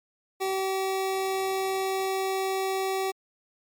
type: tone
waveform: 25% pulse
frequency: 382.9 Hz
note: G4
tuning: 41 cents flat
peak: -22 dBFS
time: 0.4-3.12 s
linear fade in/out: 20 ms
effects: MP3 96 kbps